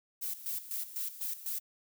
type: noise with tremolo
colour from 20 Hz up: violet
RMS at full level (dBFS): -36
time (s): 0.21-1.6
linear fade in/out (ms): 20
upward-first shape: square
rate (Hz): 4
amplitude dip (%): 75
effects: none